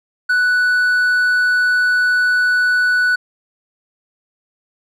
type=tone with hard clipping; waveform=sine; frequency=1483 Hz; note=F#6; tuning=4 cents sharp; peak=-13 dBFS; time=0.29-3.16 s; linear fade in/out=10 ms; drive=3 dB; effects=none